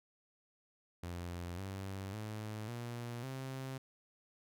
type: tone with pitch steps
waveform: sawtooth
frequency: 87.31 / 96.88 / 107.49 / 119.27 / 132.34 Hz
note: F2 / G2 / A2 / A#2 / C3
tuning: 0 / -20 / -40 / +40 / +20 cents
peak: -37 dBFS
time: 1.03-3.78 s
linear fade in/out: 5 ms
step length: 550 ms
effects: none